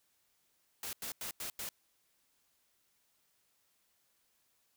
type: noise bursts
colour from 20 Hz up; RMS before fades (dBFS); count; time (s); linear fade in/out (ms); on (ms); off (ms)
white; -41; 5; 0.83-1.69; 2; 100; 90
effects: white hiss -75 dBFS RMS until 4.76 s